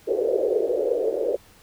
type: band-pass noise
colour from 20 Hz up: white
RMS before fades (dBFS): -23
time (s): 0.07-1.37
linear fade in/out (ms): 20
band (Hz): 390 to 520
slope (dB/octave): 48
effects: pink hiss -53 dBFS RMS until 1.62 s